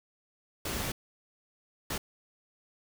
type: noise bursts at uneven times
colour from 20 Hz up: pink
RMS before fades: -34 dBFS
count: 2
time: 0.65-0.92 / 1.9-1.98 s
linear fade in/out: 5 ms
effects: none